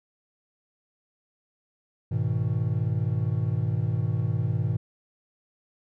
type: chord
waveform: triangle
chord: G# minor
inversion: none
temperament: equal with one note detuned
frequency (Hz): 103.83 / 123.47 / 158.92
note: G#2 / B2 / D#3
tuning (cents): 0 / 0 / +37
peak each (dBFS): -25 / -25 / -28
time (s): 2.11-4.77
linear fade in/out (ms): 10
effects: none